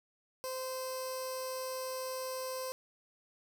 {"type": "tone with notch filter", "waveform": "15% pulse", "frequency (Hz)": 518, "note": "C5", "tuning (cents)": -17, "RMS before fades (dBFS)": -39, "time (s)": [0.44, 2.72], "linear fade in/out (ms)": 0, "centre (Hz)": 1800, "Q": 0.58, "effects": []}